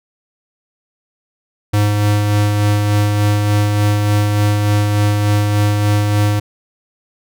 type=tone with tremolo; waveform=square; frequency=103.83 Hz; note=G#2; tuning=in tune; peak=-11 dBFS; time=1.73-6.4 s; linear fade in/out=10 ms; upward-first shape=sine; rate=3.4 Hz; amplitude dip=30%; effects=none